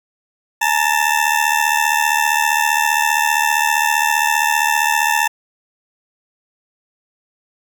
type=ring-modulated tone; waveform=20% pulse; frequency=888 Hz; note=A5; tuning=16 cents sharp; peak=-6 dBFS; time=0.61-5.28 s; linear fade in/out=10 ms; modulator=37.6 Hz; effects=none